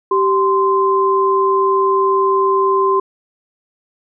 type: tone pair together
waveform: sine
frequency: 388.5 / 1039 Hz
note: G4 / C6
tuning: -16 / -12 cents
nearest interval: octave + perfect fourth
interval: 1704 cents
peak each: -14 dBFS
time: 0.11-3 s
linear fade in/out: 5 ms
effects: none